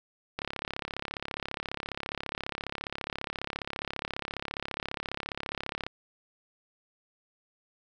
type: click train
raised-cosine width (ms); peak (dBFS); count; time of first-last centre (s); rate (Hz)
0.3; -17; 191; 0.39-5.866; 34.7
effects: none